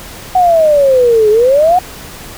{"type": "exponential two-way sweep", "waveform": "sine", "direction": "down then up", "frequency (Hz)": [749, 416.6, 749], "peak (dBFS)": -5, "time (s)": [0.35, 1.79], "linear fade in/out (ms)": 5, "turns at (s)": 1.3, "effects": ["pink hiss -30 dBFS RMS until 2.37 s"]}